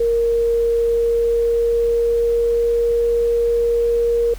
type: tone with pitch glide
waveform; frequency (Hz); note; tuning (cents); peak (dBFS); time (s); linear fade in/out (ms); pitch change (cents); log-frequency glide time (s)
sine; 466.2 to 469.4; A#4 to A#4; 0 to +12; -14; 0-4.34; 5; +12; 0.92-2.98
effects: added 46 Hz sine -30 dBFS peak until 4.38 s + pink hiss -42 dBFS RMS until 4.38 s